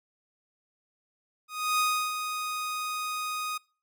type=tone with ADSR envelope; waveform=sawtooth; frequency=1244.5 Hz; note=D#6; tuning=in tune; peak=-19 dBFS; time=1.48-3.58 s; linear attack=310 ms; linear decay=330 ms; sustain=-8 dB; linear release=10 ms; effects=noise-tail reverb RT60 0.4 s tail -26 dB re dry